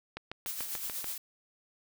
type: click train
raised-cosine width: 0.3 ms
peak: -22 dBFS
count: 7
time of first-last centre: 0.17-1.043 s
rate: 6.87 Hz
type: noise with tremolo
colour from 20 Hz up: blue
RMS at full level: -36 dBFS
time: 0.46-1.18 s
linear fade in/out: 5 ms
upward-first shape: sine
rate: 8.2 Hz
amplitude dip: 45%
effects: none